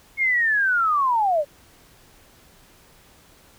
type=linear sweep; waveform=sine; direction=down; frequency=2181 to 554.4 Hz; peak=-17 dBFS; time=0.17-1.45 s; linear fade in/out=50 ms; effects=pink hiss -53 dBFS RMS until 3.58 s